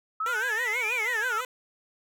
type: exponential two-way sweep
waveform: sine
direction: up then down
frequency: 1266 to 2498 to 1266 Hz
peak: -26 dBFS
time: 0.2-1.41 s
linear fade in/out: 5 ms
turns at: 0.92 s
type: tone with vibrato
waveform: 10% pulse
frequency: 463.7 Hz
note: A#4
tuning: 9 cents flat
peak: -24 dBFS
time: 0.26-1.45 s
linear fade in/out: 2 ms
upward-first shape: sine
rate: 6.2 Hz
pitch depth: 160 cents each way
effects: none